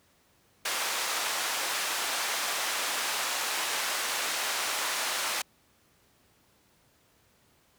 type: band-pass noise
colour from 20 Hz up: pink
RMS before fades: -31 dBFS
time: 0.65-5.42 s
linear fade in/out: 5 ms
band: 850 to 11000 Hz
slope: 12 dB/octave
effects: pink hiss -65 dBFS RMS until 7.78 s + high-pass 60 Hz 12 dB/octave